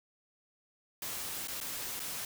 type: noise with dropouts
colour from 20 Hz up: white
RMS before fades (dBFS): -39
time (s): 1.02-2.25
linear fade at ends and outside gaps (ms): 2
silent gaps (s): 1.474-1.482 / 1.603-1.611 / 1.995-2
effects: none